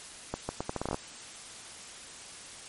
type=accelerating click train; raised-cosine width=1 ms; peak=-17 dBFS; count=11; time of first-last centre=0.34-0.944 s; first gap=150 ms; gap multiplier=0.77; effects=white hiss -46 dBFS RMS until 2.68 s + MP3 48 kbps